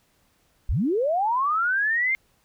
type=linear sweep; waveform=sine; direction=up; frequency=32.7 to 2136 Hz; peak=-20 dBFS; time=0.69-2.15 s; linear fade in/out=0 ms; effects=pink hiss -65 dBFS RMS until 2.44 s